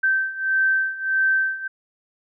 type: beating tone pair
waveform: sine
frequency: 1552 / 1553.6 Hz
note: G6 / G6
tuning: -18 / -16 cents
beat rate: 1.6 Hz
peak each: -23 / -20 dBFS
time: 0.03-1.68 s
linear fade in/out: 10 ms
effects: none